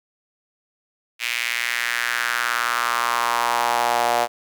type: tone with high-pass filter sweep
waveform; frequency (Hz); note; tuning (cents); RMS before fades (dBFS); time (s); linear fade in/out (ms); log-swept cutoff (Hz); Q
sawtooth; 119.3; A#2; +41; -22; 1.19-4.28; 50; 2400 to 680; 3.1
effects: none